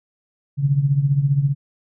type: tone with tremolo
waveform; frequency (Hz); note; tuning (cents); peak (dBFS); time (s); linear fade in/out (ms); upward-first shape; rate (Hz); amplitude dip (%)
sine; 140.4; C#3; +22; -11; 0.57-1.55; 50; triangle; 15; 80
effects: none